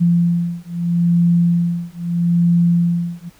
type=beating tone pair; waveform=sine; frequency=171.5 / 172.28 Hz; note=F3 / F3; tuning=-31 / -23 cents; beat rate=0.78 Hz; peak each=-16 dBFS; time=0-3.3 s; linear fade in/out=20 ms; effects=pink hiss -51 dBFS RMS until 3.39 s